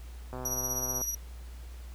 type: click train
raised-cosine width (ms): 1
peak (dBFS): -26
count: 88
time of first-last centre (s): 0.33-1.015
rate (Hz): 127
type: tone with tremolo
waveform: 35% pulse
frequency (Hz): 5800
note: F#8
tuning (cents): -35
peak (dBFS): -26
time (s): 0.45-1.15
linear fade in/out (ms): 5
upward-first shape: sine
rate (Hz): 16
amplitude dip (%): 55
effects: added 60 Hz sine -41 dBFS peak until 1.94 s + pink hiss -56 dBFS RMS until 1.94 s